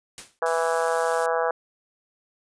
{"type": "noise with exponential decay", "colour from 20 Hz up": "white", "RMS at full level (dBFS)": -34, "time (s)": [0.18, 0.39], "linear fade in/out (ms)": 0, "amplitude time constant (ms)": 44}
{"type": "harmonic tone", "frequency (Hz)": 164.81, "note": "E3", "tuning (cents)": 0, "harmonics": [3, 4, 5, 6, 7, 8, 9, 10], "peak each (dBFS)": [-25, -27, -29, -31, -32, -33, -34, -35], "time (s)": [0.42, 1.51], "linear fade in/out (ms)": 2}
{"type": "noise", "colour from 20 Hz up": "blue", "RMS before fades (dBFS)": -35, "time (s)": [0.46, 1.26], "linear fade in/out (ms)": 0}
{"effects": ["resampled to 22050 Hz"]}